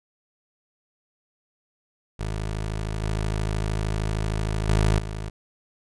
20% pulse tone with level steps, 53.1 Hz, G#1, 39 cents sharp, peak -22 / -19 / -13 / -25 dBFS, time 2.19-5.3 s, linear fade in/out 10 ms, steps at 3.02 / 4.68 / 4.98 s, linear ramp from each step 10 ms, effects resampled to 24000 Hz

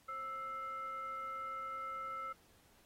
sine tone with frequency modulation, 1318.5 Hz, E6, in tune, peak -40 dBFS, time 0.08-2.33 s, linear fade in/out 10 ms, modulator 785 Hz, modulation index 0.45, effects pink hiss -68 dBFS RMS until 2.85 s + AAC 48 kbps

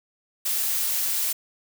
blue noise, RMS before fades -25 dBFS, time 0.45-1.33 s, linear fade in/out 10 ms, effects none

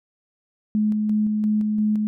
sine tone with tremolo, 212.7 Hz, G#3, 42 cents sharp, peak -17 dBFS, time 0.75-2.07 s, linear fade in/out 0 ms, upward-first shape square, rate 2.9 Hz, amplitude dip 25%, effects none

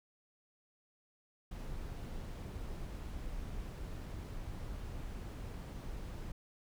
brown noise, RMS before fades -43 dBFS, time 1.51-6.32 s, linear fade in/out 5 ms, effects none

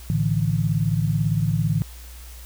sine chord, A suspended fourth, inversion none, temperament equal, 110 / 146.83 / 164.81 Hz, A2 / D3 / E3, 0 / 0 / 0 cents, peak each -23 dBFS, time 0.1-1.82 s, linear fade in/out 0 ms, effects added 60 Hz sine -38 dBFS peak until 2.45 s + white hiss -46 dBFS RMS until 2.45 s

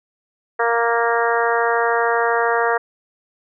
harmonic tone, 233.1 Hz, A#3, in tune, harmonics 2 / 3 / 4 / 5 / 6 / 7 / 8, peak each -20 / -22 / -23 / -24 / -25 / -25 / -26 dBFS, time 0.59-2.78 s, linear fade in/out 10 ms, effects none

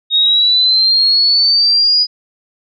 sine exponential sweep, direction up, 3729 to 4948 Hz, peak -8 dBFS, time 0.1-2.07 s, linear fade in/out 50 ms, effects none

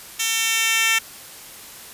10% pulse tone with high-pass filter sweep, 450 Hz, A4, 39 cents sharp, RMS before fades -20 dBFS, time 0.19-0.99 s, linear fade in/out 10 ms, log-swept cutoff 4000 to 2200 Hz, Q 1.2, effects white hiss -40 dBFS RMS until 1.93 s + resampled to 32000 Hz

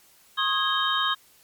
sine tone cluster, 1082 / 1250 / 1647 / 3136 / 3742 Hz, C#6 / D#6 / G#6 / G7 / A#7, -42 / +8 / -15 / 0 / +6 cents, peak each -28 dBFS, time 0.37-1.15 s, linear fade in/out 20 ms, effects white hiss -57 dBFS RMS until 1.43 s + MP3 96 kbps

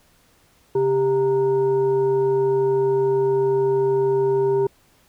sine tone with frequency modulation, 395.7 Hz, G4, 16 cents sharp, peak -16 dBFS, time 0.75-4.67 s, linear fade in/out 5 ms, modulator 532 Hz, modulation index 0.45, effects pink hiss -58 dBFS RMS until 5.08 s

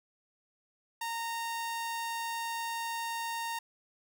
sawtooth tone, 923 Hz, A#5, 17 cents flat, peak -30 dBFS, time 1.01-3.59 s, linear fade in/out 5 ms, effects 12-bit

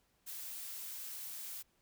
blue noise, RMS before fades -45 dBFS, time 0.26-1.63 s, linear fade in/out 20 ms, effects pink hiss -75 dBFS RMS until 1.81 s

